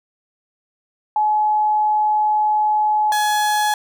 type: tone pair in turn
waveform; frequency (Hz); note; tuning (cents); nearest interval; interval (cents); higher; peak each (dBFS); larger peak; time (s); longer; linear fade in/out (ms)
sine / 35% pulse; 850 / 843.6; G#5 / G#5; +40 / +27; unison; 13; first; -14; neither; 1.16-3.12 / 3.12-3.74; first; 2
effects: none